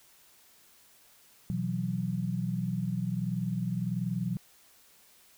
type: chord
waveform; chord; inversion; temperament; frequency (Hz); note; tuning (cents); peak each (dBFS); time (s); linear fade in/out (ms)
sine; B suspended fourth; none; equal; 123.47 / 164.81 / 185; B2 / E3 / F#3; 0 / 0 / 0; -34 / -34 / -32; 1.5-4.37; 0
effects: white hiss -60 dBFS RMS until 5.37 s